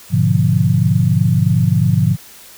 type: chord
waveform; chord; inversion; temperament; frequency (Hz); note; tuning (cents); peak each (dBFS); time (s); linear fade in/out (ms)
sine; G# diminished seventh; none; equal; 103.83 / 123.47 / 146.83 / 174.61; G#2 / B2 / D3 / F3; 0 / 0 / 0 / 0; -16; 0.1-2.17; 50
effects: white hiss -40 dBFS RMS until 2.57 s